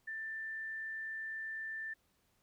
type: tone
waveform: sine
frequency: 1776 Hz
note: A6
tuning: 16 cents sharp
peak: -39 dBFS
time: 0.07-1.94 s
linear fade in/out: 10 ms
effects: pink hiss -75 dBFS RMS until 2.42 s